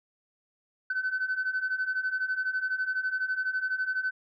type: beating tone pair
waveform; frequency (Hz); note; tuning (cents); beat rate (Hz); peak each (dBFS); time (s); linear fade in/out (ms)
sine; 1510 / 1522; F#6 / F#6; +35 / +48; 12; -31 / -28; 0.9-4.11; 5
effects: tanh soft clip ceiling -22 dBFS